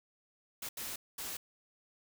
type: noise bursts at uneven times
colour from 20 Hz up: white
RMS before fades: -41 dBFS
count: 3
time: 0.62-0.69 / 0.77-0.96 / 1.18-1.37 s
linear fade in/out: 5 ms
effects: none